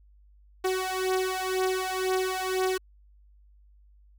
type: beating tone pair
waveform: sawtooth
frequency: 373 / 375 Hz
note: F#4 / F#4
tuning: +14 / +23 cents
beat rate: 2 Hz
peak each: -25 dBFS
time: 0.64-2.78 s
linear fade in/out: 10 ms
effects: added 50 Hz sine -54 dBFS peak until 4.18 s